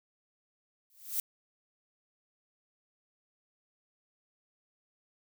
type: noise with exponential growth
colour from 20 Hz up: violet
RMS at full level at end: -29 dBFS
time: 0.9-1.2 s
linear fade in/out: 1 ms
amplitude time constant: 64 ms
effects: none